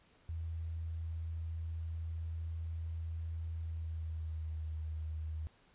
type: tone with pitch glide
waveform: sine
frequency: 81.8 to 78.6 Hz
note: E2 to D#2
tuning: -13 to +18 cents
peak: -37 dBFS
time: 0.29-5.47 s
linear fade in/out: 0 ms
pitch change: -69 cents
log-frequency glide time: 3.6-4.66 s
effects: pink hiss -67 dBFS RMS until 5.74 s + resampled to 8000 Hz